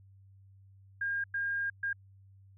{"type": "tone bursts at uneven times", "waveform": "sine", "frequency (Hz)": 1614, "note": "G#6", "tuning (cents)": -50, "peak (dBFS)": -30, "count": 3, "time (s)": [[1.01, 1.24], [1.34, 1.7], [1.83, 1.93]], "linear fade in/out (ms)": 5, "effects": ["added 97 Hz sine -55 dBFS peak until 2.57 s"]}